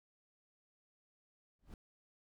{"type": "noise with exponential growth", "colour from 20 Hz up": "brown", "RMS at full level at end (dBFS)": -45, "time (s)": [1.59, 1.74], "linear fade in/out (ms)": 2, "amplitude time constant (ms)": 32, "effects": []}